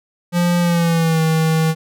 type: tone with pitch glide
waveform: square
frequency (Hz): 174.61 to 160.12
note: F3 to D#3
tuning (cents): 0 to +50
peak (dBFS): -14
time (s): 0.32-1.75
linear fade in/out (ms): 50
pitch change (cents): -150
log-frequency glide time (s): 0.6-1.21
effects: none